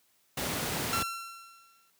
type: noise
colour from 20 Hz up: pink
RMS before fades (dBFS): -32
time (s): 0.37-1.03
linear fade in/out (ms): 5
type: tone with exponential decay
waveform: sawtooth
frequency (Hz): 1357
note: E6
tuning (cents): +50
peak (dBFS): -24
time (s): 0.93-1.9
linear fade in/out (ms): 0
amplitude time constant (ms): 210
effects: white hiss -69 dBFS RMS until 1.99 s + high-pass 100 Hz 12 dB/octave